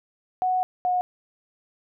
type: tone pair in turn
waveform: sine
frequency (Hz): 739 / 725.5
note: F#5 / F#5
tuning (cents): -2 / -34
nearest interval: unison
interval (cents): 32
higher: first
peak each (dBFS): -20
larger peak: neither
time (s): 0.42-0.63 / 0.85-1.01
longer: first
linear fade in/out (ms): 0
effects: none